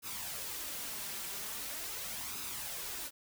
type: noise with flanger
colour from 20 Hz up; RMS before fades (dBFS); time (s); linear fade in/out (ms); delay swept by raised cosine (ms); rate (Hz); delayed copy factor
white; -41; 0.02-3.11; 50; 0.78 to 5.18; 0.42; +0.5
effects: none